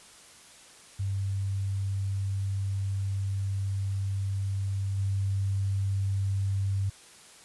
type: tone with level steps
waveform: sine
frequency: 98 Hz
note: G2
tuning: in tune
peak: -27 / -25 dBFS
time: 0.99-6.9 s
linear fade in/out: 10 ms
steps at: 4.97 s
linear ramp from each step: 20 ms
effects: white hiss -52 dBFS RMS until 7.44 s + resampled to 24000 Hz